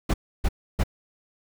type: noise bursts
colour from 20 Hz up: brown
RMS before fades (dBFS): -20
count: 3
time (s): 0.09-0.837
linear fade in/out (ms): 10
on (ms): 49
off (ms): 300
effects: none